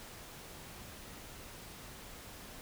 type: silence
effects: pink hiss -50 dBFS RMS until 2.61 s